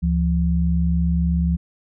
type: tone pair together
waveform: sine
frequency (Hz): 71.8 / 171.14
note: D2 / F3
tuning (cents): -39 / -35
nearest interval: octave + minor third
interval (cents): 1504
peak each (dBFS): -19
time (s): 0.02-1.57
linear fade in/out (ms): 20
effects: none